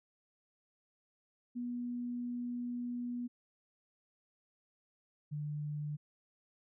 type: tone pair in turn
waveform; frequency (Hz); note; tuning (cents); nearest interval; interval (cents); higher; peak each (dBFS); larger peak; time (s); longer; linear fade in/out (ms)
sine; 243 / 148.61; B3 / D3; -28 / +21; major sixth; 851; first; -36 / -36; neither; 1.55-3.28 / 5.31-5.97; first; 20
effects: none